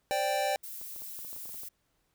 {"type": "chord", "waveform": "square", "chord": "C suspended second", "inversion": "none", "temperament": "equal", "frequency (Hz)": [523.3, 587.3, 784], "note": ["C5", "D5", "G5"], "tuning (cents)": [0, 0, 0], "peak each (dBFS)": [-37, -32, -31], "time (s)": [0.11, 0.56], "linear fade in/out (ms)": 0}
{"type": "noise", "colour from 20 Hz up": "violet", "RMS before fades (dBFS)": -42, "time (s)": [0.63, 1.69], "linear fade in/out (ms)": 10}
{"type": "clicks", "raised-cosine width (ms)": 1, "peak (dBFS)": -39, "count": 11, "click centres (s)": [0.814, 0.962, 1.021, 1.19, 1.248, 1.33, 1.363, 1.456, 1.493, 1.544, 1.634]}
{"effects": ["pink hiss -75 dBFS RMS until 2.14 s"]}